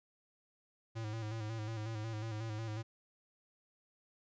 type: tone with vibrato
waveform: square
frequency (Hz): 110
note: A2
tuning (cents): 0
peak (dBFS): -39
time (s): 0.95-2.83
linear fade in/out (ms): 20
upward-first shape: square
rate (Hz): 5.5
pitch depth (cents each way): 48
effects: resampled to 16000 Hz